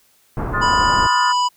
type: low-pass noise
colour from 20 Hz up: pink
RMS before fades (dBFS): -24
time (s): 0.37-1.07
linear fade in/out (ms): 2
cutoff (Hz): 1300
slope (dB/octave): 24
type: chord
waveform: sine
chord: F dominant seventh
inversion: second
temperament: equal with one note detuned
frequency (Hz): 1046.5 / 1244.5 / 1430.4 / 1760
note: C6 / Eb6 / F6 / A6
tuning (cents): 0 / 0 / +41 / 0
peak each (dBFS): -23 / -24 / -22 / -26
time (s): 0.53-1.33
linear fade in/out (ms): 20
type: harmonic tone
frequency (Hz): 987.8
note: B5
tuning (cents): 0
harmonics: 1 / 3 / 5 / 7 / 8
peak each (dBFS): -15 / -26 / -27 / -32 / -42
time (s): 0.61-1.49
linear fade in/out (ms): 20
effects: white hiss -57 dBFS RMS until 1.56 s